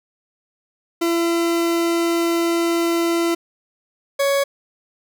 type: tone pair in turn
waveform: 40% pulse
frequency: 337.7 / 557.6 Hz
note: E4 / C#5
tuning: +42 / +10 cents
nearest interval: major sixth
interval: 868 cents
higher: second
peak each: -16 / -15 dBFS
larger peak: second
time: 1.01-3.35 / 4.19-4.44 s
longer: first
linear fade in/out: 10 ms
effects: none